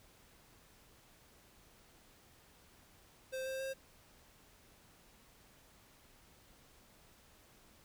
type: tone with pitch steps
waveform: square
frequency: 523.3 / 528.8 / 534.3 Hz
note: C5 / C5 / C5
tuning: 0 / +18 / +36 cents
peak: -39 dBFS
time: 3.32-3.74 s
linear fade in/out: 20 ms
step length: 140 ms
effects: pink hiss -64 dBFS RMS until 7.84 s